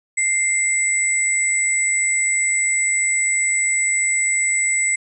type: tone pair together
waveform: sine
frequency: 2093 / 7902 Hz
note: C7 / B8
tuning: 0 / 0 cents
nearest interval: octave + major seventh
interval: 2300 cents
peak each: -19 dBFS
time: 0.17-4.96 s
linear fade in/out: 10 ms
effects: none